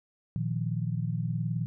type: chord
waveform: sine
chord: Bb suspended fourth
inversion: none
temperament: equal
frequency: 116.54 / 155.56 / 174.61 Hz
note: Bb2 / Eb3 / F3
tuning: 0 / 0 / 0 cents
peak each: -31 / -32 / -34 dBFS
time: 0.36-1.66 s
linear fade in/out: 0 ms
effects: none